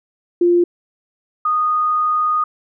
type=tone pair in turn; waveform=sine; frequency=348.9 / 1235.8 Hz; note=F4 / D#6; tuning=-2 / -12 cents; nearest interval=octave + minor seventh; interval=2190 cents; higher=second; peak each=-10 / -14 dBFS; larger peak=first; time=0.41-0.64 / 1.45-2.44 s; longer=second; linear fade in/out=5 ms; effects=none